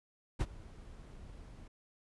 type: noise with ADSR envelope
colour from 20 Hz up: brown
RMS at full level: -29 dBFS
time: 0.39-1.68 s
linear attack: 20 ms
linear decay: 44 ms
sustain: -22 dB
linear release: 7 ms
effects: resampled to 24000 Hz